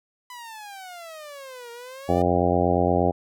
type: exponential two-way sweep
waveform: sawtooth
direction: down then up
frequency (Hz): 1004 to 466.2 to 603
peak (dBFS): -34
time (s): 0.3-2.22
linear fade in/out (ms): 2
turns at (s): 1.71
type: harmonic tone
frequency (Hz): 88.5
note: F2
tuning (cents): +23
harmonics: 1 / 2 / 3 / 4 / 5 / 6 / 7 / 8 / 9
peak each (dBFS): -27 / -27 / -27 / -27 / -27 / -27 / -27 / -27 / -27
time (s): 2.08-3.12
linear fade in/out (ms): 20
effects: none